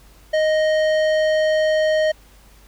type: tone with tanh clipping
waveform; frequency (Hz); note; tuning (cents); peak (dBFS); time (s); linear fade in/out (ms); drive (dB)
triangle; 622.3; D#5; 0; -17; 0.33-2.12; 10; 18
effects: added 50 Hz sine -48 dBFS peak until 2.67 s + pink hiss -52 dBFS RMS until 2.67 s